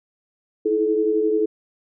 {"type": "tone cluster", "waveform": "sine", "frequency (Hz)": [318.8, 330.2, 430.9], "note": ["D#4", "E4", "A4"], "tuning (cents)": [42, 3, -36], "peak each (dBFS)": [-26, -25, -18], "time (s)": [0.65, 1.46], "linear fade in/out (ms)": 10, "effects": []}